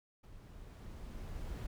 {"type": "noise with level ramp", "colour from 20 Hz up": "brown", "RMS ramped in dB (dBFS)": [-54, -41], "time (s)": [0.23, 1.67], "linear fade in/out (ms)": 10, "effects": []}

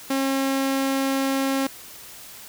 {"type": "tone", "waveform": "sawtooth", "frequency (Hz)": 270, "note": "C#4", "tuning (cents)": -45, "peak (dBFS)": -17, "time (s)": [0.1, 1.67], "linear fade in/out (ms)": 5, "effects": ["white hiss -42 dBFS RMS until 2.48 s"]}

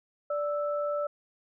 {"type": "tone pair together", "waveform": "sine", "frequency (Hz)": [585.3, 1318.5], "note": ["D5", "E6"], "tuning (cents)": [-6, 0], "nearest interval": "octave + major second", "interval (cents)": 1406, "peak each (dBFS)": [-28, -35], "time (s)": [0.3, 1.07], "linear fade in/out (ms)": 5, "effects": []}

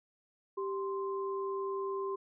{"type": "tone pair together", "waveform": "sine", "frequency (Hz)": [391.4, 1045], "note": ["G4", "C6"], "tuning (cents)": [-3, -2], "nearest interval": "octave + perfect fourth", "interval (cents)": 1701, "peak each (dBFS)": [-34, -39], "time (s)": [0.57, 2.16], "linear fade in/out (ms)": 10, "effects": []}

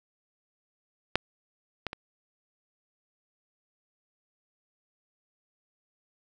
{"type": "clicks", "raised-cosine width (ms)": 0.3, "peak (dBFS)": [-6, -15, -20], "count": 3, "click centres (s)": [1.156, 1.867, 1.931], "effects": []}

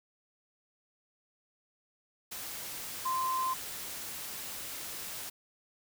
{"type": "tone in noise", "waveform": "sine", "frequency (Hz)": 1039, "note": "C6", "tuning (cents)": -12, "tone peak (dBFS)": -29, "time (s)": [3.05, 3.54], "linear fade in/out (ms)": 10, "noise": "white", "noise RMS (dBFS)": -41, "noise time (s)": [2.31, 5.3], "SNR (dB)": 9, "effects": []}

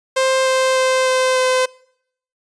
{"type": "tone with pitch steps", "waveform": "sawtooth", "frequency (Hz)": [525, 522, 519, 516, 513], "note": ["C5", "C5", "C5", "C5", "C5"], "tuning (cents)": [6, -4, -14, -24, -34], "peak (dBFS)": -10, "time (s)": [0.16, 1.66], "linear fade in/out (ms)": 10, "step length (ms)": 300, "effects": ["noise-tail reverb RT60 0.7 s tail -24 dB re dry", "resampled to 22050 Hz"]}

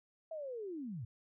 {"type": "linear sweep", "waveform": "sine", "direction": "down", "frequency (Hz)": [659.3, 100], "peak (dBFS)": -40, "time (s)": [0.31, 1.05], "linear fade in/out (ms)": 5, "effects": []}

